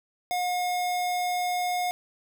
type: tone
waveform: square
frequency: 719 Hz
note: F#5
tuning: 50 cents flat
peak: -26 dBFS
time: 0.31-1.91 s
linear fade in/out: 0 ms
effects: 9-bit